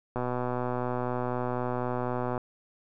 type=click train; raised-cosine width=1 ms; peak=-17 dBFS; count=276; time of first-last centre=0.16-2.378 s; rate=124 Hz; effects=none